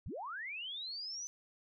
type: linear sweep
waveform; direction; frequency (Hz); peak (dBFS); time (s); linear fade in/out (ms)
sine; up; 43.65 to 6100; -40; 0.06-1.27; 0
effects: none